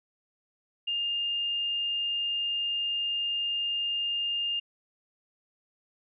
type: tone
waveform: sine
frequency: 2815 Hz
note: F7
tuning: 13 cents sharp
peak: -27 dBFS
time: 0.87-4.6 s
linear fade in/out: 10 ms
effects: none